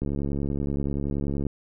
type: click train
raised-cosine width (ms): 3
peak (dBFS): -16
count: 103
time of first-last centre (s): 0.02-1.467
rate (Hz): 70.5
effects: none